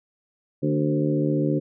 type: harmonic tone with a mistuned harmonic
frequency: 74.9 Hz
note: D2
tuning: 35 cents sharp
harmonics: 2 / 3 / 4 / 5 / 6 / 7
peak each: -24 / -30 / -24 / -28 / -33 / -30 dBFS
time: 0.62-1.6 s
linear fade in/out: 20 ms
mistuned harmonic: 4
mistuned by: -27 cents
effects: none